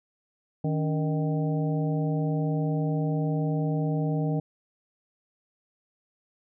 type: harmonic tone with a mistuned harmonic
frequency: 155.7 Hz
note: D#3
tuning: 2 cents sharp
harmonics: 1 / 2 / 3 / 4 / 5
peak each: -25 / -31 / -35 / -37 / -39 dBFS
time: 0.64-4.4 s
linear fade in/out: 5 ms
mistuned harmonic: 2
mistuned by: -150 cents
effects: none